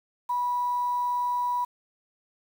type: tone with quantisation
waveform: sine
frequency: 979 Hz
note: B5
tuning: 15 cents flat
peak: -24 dBFS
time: 0.29-1.65 s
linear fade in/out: 10 ms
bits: 8
effects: none